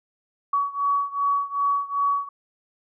sine beating tone pair, 1129 / 1131.6 Hz, C#6 / C#6, +31 / +35 cents, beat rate 2.6 Hz, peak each -23 / -25 dBFS, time 0.53-2.29 s, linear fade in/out 5 ms, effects none

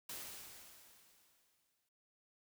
white noise with exponential decay, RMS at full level -45 dBFS, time 0.09-1.89 s, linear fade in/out 5 ms, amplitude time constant 390 ms, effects none

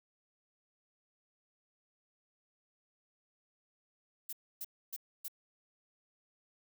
violet noise bursts, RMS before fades -41 dBFS, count 4, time 4.29-5.282 s, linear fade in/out 5 ms, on 38 ms, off 280 ms, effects none

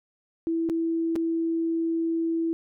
sine tone with dropouts, 329.6 Hz, E4, in tune, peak -23 dBFS, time 0.47-2.53 s, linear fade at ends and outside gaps 0 ms, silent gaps 0.69-0.698 / 1.156-1.161 s, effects none

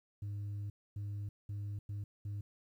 sine tone bursts at uneven times, 102.1 Hz, G#2, 29 cents flat, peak -35 dBFS, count 5, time 0.22-0.7 / 0.96-1.29 / 1.49-1.79 / 1.89-2.04 / 2.25-2.41 s, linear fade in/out 5 ms, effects tanh soft clip ceiling -37 dBFS + 12-bit

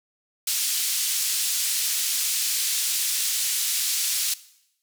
white band-pass noise, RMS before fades -25 dBFS, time 0.47-4.34 s, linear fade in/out 5 ms, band 3300 to 11000 Hz, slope 12 dB/octave, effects noise-tail reverb RT60 0.8 s tail -18 dB re dry

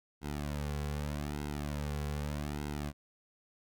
sawtooth tone with flanger, 73.42 Hz, D2, in tune, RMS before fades -37 dBFS, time 0.21-2.93 s, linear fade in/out 50 ms, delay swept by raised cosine 1.7 to 3.3 ms, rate 0.82 Hz, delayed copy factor -1, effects none

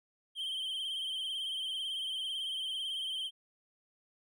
triangle tone with vibrato, 3136 Hz, G7, in tune, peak -33 dBFS, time 0.35-3.31 s, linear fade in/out 50 ms, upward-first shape sine, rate 18 Hz, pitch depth 58 cents each way, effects none

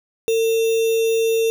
sine tone with sample-and-hold, 452.4 Hz, A4, 48 cents sharp, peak -15 dBFS, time 0.28-1.5 s, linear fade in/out 0 ms, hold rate 3150 Hz, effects none

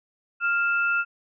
sine tone pair together, 1396.9 / 2637 Hz, F6 / E7, 0 / 0 cents, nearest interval major seventh, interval 1100 cents, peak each -21 / -28 dBFS, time 0.4-1.05 s, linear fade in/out 50 ms, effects none

